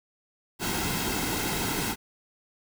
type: noise with comb filter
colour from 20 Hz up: pink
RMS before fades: -29 dBFS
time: 0.59-1.96 s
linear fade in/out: 50 ms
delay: 1.7 ms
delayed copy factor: -0.6
effects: none